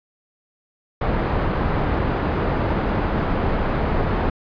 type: low-pass noise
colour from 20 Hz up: pink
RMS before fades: -21 dBFS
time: 1.01-4.3 s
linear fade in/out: 5 ms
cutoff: 1300 Hz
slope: 12 dB/octave
effects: resampled to 11025 Hz